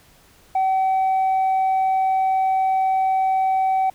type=tone; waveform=sine; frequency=762 Hz; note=G5; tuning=49 cents flat; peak=-14 dBFS; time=0.55-3.9 s; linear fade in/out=5 ms; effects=tanh soft clip ceiling -15 dBFS + pink hiss -53 dBFS RMS until 3.94 s